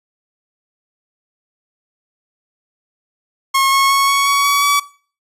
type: tone with pitch steps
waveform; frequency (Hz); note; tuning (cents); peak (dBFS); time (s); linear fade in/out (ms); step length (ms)
sawtooth; 1084 / 1093.4 / 1102.9 / 1112.5 / 1122.2 / 1132 / 1141.8; C#6 / C#6 / C#6 / C#6 / C#6 / C#6 / D6; -39 / -24 / -9 / +6 / +21 / +36 / -49; -8; 3.54-4.8; 10; 180
effects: noise-tail reverb RT60 0.4 s tail -17 dB re dry + resampled to 32000 Hz